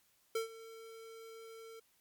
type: tone with ADSR envelope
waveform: square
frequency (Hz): 450.9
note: A4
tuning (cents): +42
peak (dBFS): -32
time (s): 0.35-1.8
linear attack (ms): 6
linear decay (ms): 120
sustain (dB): -18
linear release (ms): 9
effects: white hiss -72 dBFS RMS until 2 s + MP3 96 kbps